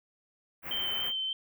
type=band-stop noise; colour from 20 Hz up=white; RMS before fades=-39 dBFS; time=0.62-1.13 s; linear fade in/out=50 ms; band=2600 to 16000 Hz; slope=48 dB/octave
type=tone with vibrato; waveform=sine; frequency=3103 Hz; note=G7; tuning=18 cents flat; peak=-30 dBFS; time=0.71-1.33 s; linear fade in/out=2 ms; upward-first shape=square; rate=3.4 Hz; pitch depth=11 cents each way
effects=none